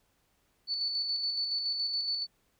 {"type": "tone with tremolo", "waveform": "sine", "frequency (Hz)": 4474, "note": "C#8", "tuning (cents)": 15, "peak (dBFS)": -28, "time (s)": [0.67, 2.27], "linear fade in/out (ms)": 50, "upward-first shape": "square", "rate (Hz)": 7.1, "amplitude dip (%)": 35, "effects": ["pink hiss -72 dBFS RMS until 2.59 s"]}